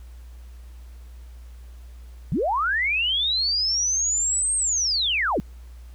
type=linear two-way sweep; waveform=sine; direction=up then down; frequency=117 to 8550 to 135.2 Hz; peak=-20 dBFS; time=2.32-5.4 s; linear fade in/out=0 ms; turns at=4.55 s; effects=added 60 Hz sine -39 dBFS peak until 5.94 s + pink hiss -58 dBFS RMS until 5.94 s